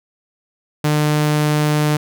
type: tone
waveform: sawtooth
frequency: 150.4 Hz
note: D3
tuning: 42 cents sharp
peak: -10 dBFS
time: 0.84-1.97 s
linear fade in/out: 5 ms
effects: none